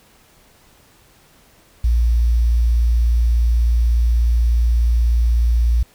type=tone with quantisation; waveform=sine; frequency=58.27 Hz; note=A#1; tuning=in tune; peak=-12 dBFS; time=1.84-5.83 s; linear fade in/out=5 ms; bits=7; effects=pink hiss -52 dBFS RMS until 5.94 s